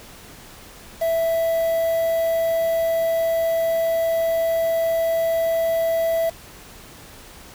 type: tone with quantisation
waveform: triangle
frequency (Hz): 660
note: E5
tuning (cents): +2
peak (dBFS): -16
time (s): 1.01-6.3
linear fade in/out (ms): 10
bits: 6
effects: pink hiss -43 dBFS RMS until 7.54 s

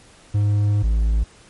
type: tone pair in turn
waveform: triangle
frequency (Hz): 103.2 / 54.67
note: G#2 / A1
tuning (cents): -10 / -10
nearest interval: major seventh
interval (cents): 1100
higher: first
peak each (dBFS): -13 / -13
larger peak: neither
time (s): 0.34-0.83 / 0.83-1.24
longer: first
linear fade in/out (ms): 10
effects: pink hiss -49 dBFS RMS until 1.49 s + MP3 48 kbps

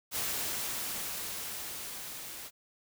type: noise with level ramp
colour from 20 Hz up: white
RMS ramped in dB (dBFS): -33 to -44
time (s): 0.11-2.51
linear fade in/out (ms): 50
effects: none

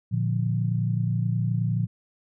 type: chord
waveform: sine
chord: Bb major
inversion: none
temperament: equal with one note detuned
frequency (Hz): 115.6 / 146.83 / 174.61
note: Bb2 / D3 / F3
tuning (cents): -14 / 0 / 0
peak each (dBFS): -24 / -29 / -28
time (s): 0.11-1.87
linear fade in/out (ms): 20
effects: none

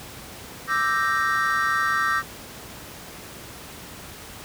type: chord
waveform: triangle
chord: E half-diminished seventh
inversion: third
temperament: equal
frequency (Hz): 1174.7 / 1318.5 / 1568 / 1864.7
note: D6 / E6 / G6 / Bb6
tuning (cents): 0 / 0 / 0 / 0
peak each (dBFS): -24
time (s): 0.67-2.23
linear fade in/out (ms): 50
effects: pink hiss -40 dBFS RMS until 4.44 s + high-pass 60 Hz 12 dB/octave

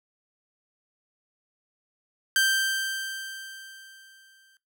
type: tone with exponential decay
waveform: sawtooth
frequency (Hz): 1568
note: G6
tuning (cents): 0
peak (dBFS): -15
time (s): 2.36-4.57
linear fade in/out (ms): 1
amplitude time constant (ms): 480
effects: noise-tail reverb RT60 0.2 s tail -18 dB re dry

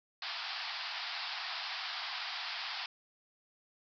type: band-pass noise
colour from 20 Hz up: white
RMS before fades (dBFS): -40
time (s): 0.22-2.86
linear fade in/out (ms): 2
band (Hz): 680 to 5100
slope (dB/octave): 96
effects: none

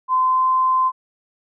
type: tone with pitch glide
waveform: sine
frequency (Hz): 1029 to 1035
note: C6 to C6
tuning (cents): -29 to -19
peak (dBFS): -14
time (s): 0.08-0.92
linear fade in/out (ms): 50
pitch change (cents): +10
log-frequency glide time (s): 0.26-0.46
effects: none

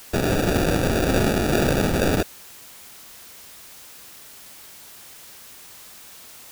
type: noise with sample-and-hold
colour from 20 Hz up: white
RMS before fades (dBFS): -20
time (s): 0.13-2.23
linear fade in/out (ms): 10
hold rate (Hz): 1050
effects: white hiss -44 dBFS RMS until 6.51 s

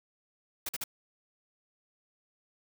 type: noise bursts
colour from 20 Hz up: white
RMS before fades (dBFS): -35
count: 3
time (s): 0.66-0.84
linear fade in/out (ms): 5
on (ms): 30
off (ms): 45
effects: none

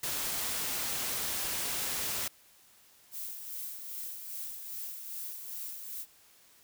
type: noise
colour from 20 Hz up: white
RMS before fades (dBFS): -34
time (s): 0.03-2.28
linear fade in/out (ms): 5
type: noise with tremolo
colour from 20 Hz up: violet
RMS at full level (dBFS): -39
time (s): 3.11-6.06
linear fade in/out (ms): 50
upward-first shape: sine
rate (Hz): 2.5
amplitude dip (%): 45
effects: white hiss -61 dBFS RMS until 6.63 s

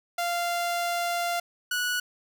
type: tone pair in turn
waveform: sawtooth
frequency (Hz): 694 / 1470.5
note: F5 / F#6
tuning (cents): -11 / -11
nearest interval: octave + minor second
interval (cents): 1300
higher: second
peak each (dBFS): -22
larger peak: neither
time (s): 0.18-1.4 / 1.71-2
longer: first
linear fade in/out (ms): 5
effects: none

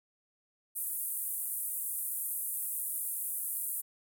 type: band-pass noise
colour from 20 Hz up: pink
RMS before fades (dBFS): -36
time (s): 0.75-3.82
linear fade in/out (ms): 20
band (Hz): 9200 to 16000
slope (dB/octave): 48
effects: none

